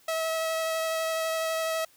sawtooth tone with vibrato, 646 Hz, E5, 35 cents flat, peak -23 dBFS, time 0.08-1.85 s, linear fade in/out 5 ms, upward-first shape triangle, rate 12 Hz, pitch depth 12 cents each way, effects white hiss -60 dBFS RMS until 1.96 s

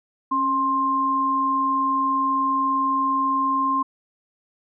sine tone pair together, 273.9 / 1055.8 Hz, C#4 / C6, -21 / +15 cents, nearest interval octave + major seventh, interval 2336 cents, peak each -27 / -19 dBFS, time 0.31-3.83 s, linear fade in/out 10 ms, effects none

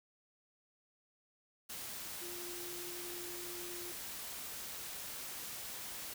sine tone in noise, 351 Hz, F4, 9 cents sharp, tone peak -48 dBFS, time 2.21-3.92 s, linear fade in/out 10 ms, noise white, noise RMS -45 dBFS, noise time 1.69-6.14 s, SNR -6 dB, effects none

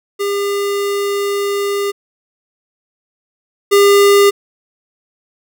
square tone pair in turn, 402.7 / 402.7 Hz, G4 / G4, +47 / +47 cents, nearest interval unison, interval 0 cents, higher neither, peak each -16 / -7 dBFS, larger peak second, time 0.19-1.92 / 3.71-4.31 s, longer first, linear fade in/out 20 ms, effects none

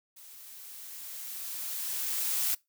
blue noise with level ramp, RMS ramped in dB -51 to -28 dBFS, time 0.16-2.55 s, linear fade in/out 10 ms, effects noise-tail reverb RT60 0.2 s tail -23 dB re dry

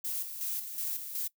violet noise with tremolo, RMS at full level -34 dBFS, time 0.04-1.28 s, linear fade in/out 10 ms, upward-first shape square, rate 2.7 Hz, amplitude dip 55%, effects noise-tail reverb RT60 0.1 s tail -21 dB re dry

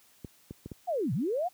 clicks, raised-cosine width 3 ms, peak -26 dBFS, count 4, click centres 0.247 / 0.509 / 0.66 / 0.717 s
sine linear two-way sweep, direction down then up, 758 to 110 to 758 Hz, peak -27 dBFS, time 0.87-1.49 s, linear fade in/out 20 ms, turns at 1.13 s
effects white hiss -62 dBFS RMS until 1.53 s + high-pass 60 Hz 12 dB/octave

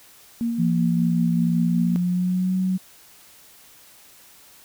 sine tone with tremolo, 233.1 Hz, A#3, in tune, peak -20 dBFS, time 0.41-1.96 s, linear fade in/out 0 ms, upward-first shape sine, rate 5.2 Hz, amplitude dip 35%
sine tone with pitch glide, 170.9 to 186.37 Hz, F3 to F#3, -37 to +13 cents, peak -19 dBFS, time 0.58-2.78 s, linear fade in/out 20 ms, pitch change +150 cents, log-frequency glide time 1.56-2.56 s
effects white hiss -50 dBFS RMS until 4.64 s

